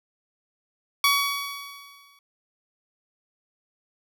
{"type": "tone with exponential decay", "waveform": "15% pulse", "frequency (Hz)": 1129, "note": "C#6", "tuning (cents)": 31, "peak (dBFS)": -10, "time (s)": [1.04, 2.19], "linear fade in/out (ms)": 2, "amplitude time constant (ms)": 250, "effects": []}